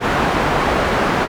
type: low-pass noise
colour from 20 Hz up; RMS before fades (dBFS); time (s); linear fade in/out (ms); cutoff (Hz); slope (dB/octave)
white; -17; 0-1.28; 50; 1200; 12
effects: none